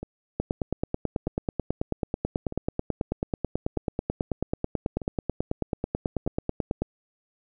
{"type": "two click trains", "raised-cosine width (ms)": 2, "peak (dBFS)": [-21, -12], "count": [6, 60], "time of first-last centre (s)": [[0.03, 6.264], [0.4, 6.82]], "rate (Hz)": [0.802, 9.19], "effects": []}